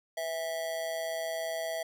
square tone with amplitude modulation, 655 Hz, E5, 11 cents flat, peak -30 dBFS, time 0.17-1.83 s, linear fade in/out 5 ms, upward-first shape sine, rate 157 Hz, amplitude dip 65%, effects none

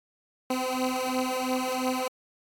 15% pulse beating tone pair, 254.9 / 257.8 Hz, C4 / C4, -45 / -26 cents, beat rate 2.9 Hz, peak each -23 dBFS, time 0.5-2.08 s, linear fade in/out 5 ms, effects AAC 64 kbps

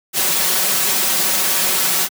white noise with comb filter, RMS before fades -17 dBFS, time 0.13-2.09 s, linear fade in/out 50 ms, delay 5.3 ms, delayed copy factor +0.65, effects high-pass 150 Hz 12 dB/octave

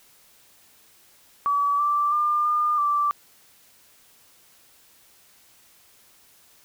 sine tone with pitch steps, 1144 / 1171 / 1200 / 1208 / 1169 Hz, D6 / D6 / D6 / D6 / D6, -46 / -5 / +37 / +48 / -8 cents, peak -19 dBFS, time 1.46-3.11 s, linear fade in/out 0 ms, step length 330 ms, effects white hiss -56 dBFS RMS until 6.64 s

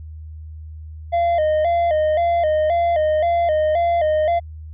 triangle tone with vibrato, 650 Hz, E5, 24 cents flat, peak -13 dBFS, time 1.12-4.4 s, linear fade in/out 20 ms, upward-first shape square, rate 1.9 Hz, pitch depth 93 cents each way, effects added 78 Hz sine -32 dBFS peak until 4.73 s + resampled to 8000 Hz

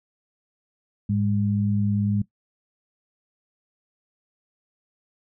sine tone pair together, 105.3 / 203.2 Hz, G#2 / G#3, +24 / -38 cents, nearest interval major seventh, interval 1138 cents, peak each -23 dBFS, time 1.09-2.22 s, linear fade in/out 5 ms, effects noise-tail reverb RT60 0.1 s tail -17 dB re dry

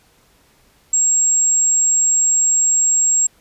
sine tone, 7570 Hz, A#8, 26 cents sharp, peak -12 dBFS, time 0.93-3.27 s, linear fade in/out 5 ms, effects pink hiss -55 dBFS RMS until 3.4 s + resampled to 32000 Hz

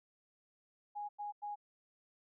sine tone bursts, 827 Hz, G#5, 8 cents flat, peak -39 dBFS, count 3, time 0.95-1.558 s, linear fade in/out 20 ms, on 140 ms, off 94 ms, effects none

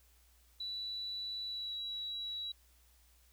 sine tone with pitch glide, 3951 to 3901 Hz, B7 to B7, 0 to -22 cents, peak -38 dBFS, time 0.6-2.52 s, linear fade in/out 5 ms, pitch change -22 cents, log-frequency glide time 1.45-1.75 s, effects added 60 Hz sine -65 dBFS peak until 3.32 s + white hiss -69 dBFS RMS until 3.32 s

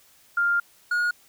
sine / triangle tone pair in turn, 1400 / 1439.4 Hz, F6 / F#6, +4 / -48 cents, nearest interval unison, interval 48 cents, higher second, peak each -19 dBFS, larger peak neither, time 0.37-0.6 / 0.91-1.11 s, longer first, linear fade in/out 5 ms, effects white hiss -57 dBFS RMS until 1.28 s

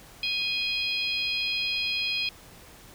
harmonic tone with a mistuned harmonic, 830.6 Hz, G#5, in tune, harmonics 3 / 4 / 5 / 6, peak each -29 / -31 / -33 / -35 dBFS, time 0.23-2.29 s, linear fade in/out 2 ms, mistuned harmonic 4, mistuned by -31 cents, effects pink hiss -50 dBFS RMS until 2.94 s

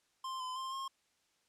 square tone with pitch steps, 1049 / 1020 / 1053 / 1072 Hz, C6 / C6 / C6 / C6, +4 / -44 / +11 / +42 cents, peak -39 dBFS, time 0.24-0.88 s, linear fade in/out 5 ms, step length 160 ms, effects white hiss -75 dBFS RMS until 1.48 s + low-pass 8000 Hz 12 dB/octave

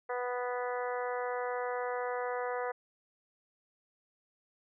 harmonic tone, 246.9 Hz, B3, in tune, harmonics 2 / 3 / 4 / 5 / 6 / 7 / 8, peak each -35 / -39 / -41 / -43 / -45 / -46 / -47 dBFS, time 0.09-2.72 s, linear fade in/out 10 ms, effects none

